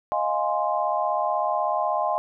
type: chord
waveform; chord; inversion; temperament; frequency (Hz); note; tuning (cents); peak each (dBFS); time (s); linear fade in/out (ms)
sine; F minor seventh; third; equal; 622.3 / 698.5 / 830.6 / 1046.5; Eb5 / F5 / Ab5 / C6; 0 / 0 / 0 / 0; -27; 0.12-2.18; 0
effects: none